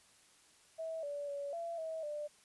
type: tone with pitch steps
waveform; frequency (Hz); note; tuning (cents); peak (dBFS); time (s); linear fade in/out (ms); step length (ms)
sine; 648 / 576 / 567 / 676 / 643 / 594; E5 / D5 / C#5 / E5 / E5 / D5; -30 / -34 / +39 / +43 / -43 / +20; -38; 0.78-2.28; 20; 250
effects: white hiss -65 dBFS RMS until 2.44 s + resampled to 24000 Hz